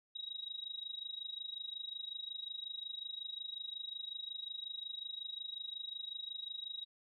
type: tone with amplitude modulation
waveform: sine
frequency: 3817 Hz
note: A#7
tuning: 40 cents sharp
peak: -38 dBFS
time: 0.15-6.85 s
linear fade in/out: 10 ms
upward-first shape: sine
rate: 25.5 Hz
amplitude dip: 85%
effects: none